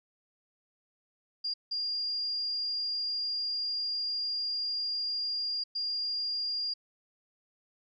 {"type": "tone bursts at uneven times", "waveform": "sine", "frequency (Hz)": 4811, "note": "D8", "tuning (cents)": 41, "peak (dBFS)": -30, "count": 3, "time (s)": [[1.44, 1.54], [1.71, 5.64], [5.75, 6.74]], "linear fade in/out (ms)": 10, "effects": []}